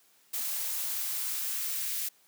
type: noise with high-pass filter sweep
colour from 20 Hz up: blue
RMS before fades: -33 dBFS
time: 0.33-2.09 s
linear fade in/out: 10 ms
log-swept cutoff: 340 to 2000 Hz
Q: 1
effects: white hiss -64 dBFS RMS until 2.27 s + high-pass 150 Hz 12 dB/octave